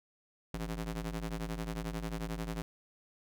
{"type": "ring-modulated tone", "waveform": "sawtooth", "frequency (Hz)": 110, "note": "A2", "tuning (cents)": 0, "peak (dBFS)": -29, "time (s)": [0.54, 2.62], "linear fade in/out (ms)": 0, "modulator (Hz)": 60.6, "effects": []}